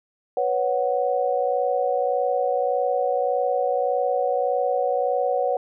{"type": "chord", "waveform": "sine", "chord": "B suspended second", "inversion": "none", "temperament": "just", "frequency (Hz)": [493.9, 555.6, 740.8], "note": ["B4", "C#5", "F#5"], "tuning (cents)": [0, 4, 2], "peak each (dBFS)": -24, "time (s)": [0.37, 5.57], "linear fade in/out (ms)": 2, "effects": []}